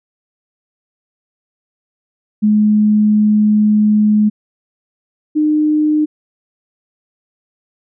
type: tone pair in turn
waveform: sine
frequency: 211.5 / 304.2 Hz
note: G#3 / D#4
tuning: +32 / -39 cents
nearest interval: tritone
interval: 629 cents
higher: second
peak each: -8 / -10 dBFS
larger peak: first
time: 2.42-4.3 / 5.35-6.06 s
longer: first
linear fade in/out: 20 ms
effects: none